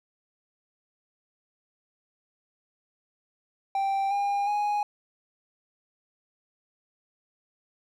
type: tone with pitch steps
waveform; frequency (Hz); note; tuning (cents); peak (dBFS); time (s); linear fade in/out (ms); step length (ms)
triangle; 784 / 806 / 828.7; G5 / G5 / G#5; 0 / +48 / -4; -22; 3.75-4.83; 2; 360
effects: none